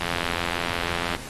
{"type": "click train", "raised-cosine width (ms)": 0.3, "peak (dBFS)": -10, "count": 99, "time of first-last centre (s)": [0.01, 1.15], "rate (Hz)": 86, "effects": ["pink hiss -38 dBFS RMS until 1.29 s", "AAC 32 kbps"]}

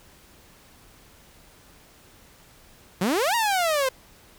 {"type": "exponential two-way sweep", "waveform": "sawtooth", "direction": "up then down", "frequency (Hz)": [170, 961, 509], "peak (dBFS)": -17, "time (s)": [3.01, 3.89], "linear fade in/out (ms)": 5, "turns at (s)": 3.35, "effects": ["pink hiss -53 dBFS RMS until 4.38 s"]}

